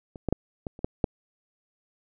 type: clicks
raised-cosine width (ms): 2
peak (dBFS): -27 / -13 / -9 / -19 / -30 / -12 / -8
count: 7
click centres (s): 0.158 / 0.287 / 0.326 / 0.668 / 0.791 / 0.845 / 1.042
effects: none